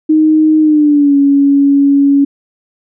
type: tone with pitch glide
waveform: sine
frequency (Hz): 311.1 to 280.4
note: D#4 to C#4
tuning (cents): 0 to +20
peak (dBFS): -5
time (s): 0.09-2.25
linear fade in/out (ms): 10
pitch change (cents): -180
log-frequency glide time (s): 0.6-1.16
effects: none